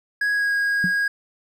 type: tone with pitch glide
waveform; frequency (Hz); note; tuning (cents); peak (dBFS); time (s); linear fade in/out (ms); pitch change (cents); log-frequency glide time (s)
triangle; 1661.2 to 1640.2; G#6 to G#6; 0 to -22; -17; 0.21-1.08; 5; -22; 0.32-0.54
type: tone with exponential decay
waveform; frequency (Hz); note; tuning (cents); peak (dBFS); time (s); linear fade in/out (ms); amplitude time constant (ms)
sine; 180.8; F#3; -40; -18; 0.84-0.95; 2; 23
effects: none